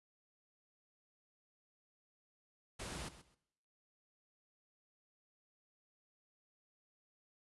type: noise with echo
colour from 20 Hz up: pink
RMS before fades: -45 dBFS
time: 2.79-3.09 s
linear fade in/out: 10 ms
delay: 130 ms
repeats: 2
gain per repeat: -14 dB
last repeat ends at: 3.35 s
effects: noise-tail reverb RT60 0.9 s tail -24 dB re dry + resampled to 24000 Hz